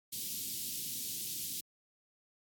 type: band-stop noise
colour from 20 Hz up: white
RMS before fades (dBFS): -39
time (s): 0.12-1.61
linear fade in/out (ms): 10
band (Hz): 300 to 3200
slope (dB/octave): 24
effects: high-pass 100 Hz 12 dB/octave + AAC 64 kbps